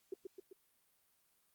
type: tone with echo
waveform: sine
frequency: 380.8 Hz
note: F#4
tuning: 50 cents sharp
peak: -38 dBFS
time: 0.12-0.14 s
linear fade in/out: 5 ms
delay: 130 ms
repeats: 3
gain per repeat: -4 dB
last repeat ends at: 0.53 s
effects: white hiss -75 dBFS RMS until 1.54 s + Opus 48 kbps